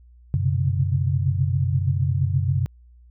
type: tone cluster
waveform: sine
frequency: 93.3 / 125.8 / 134.2 / 140.6 Hz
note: F#2 / B2 / C3 / C#3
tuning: +15 / +32 / +44 / +25 cents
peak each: -22 / -25 / -26 / -25 dBFS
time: 0.34-2.66 s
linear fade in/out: 0 ms
effects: added 60 Hz sine -47 dBFS peak until 3.1 s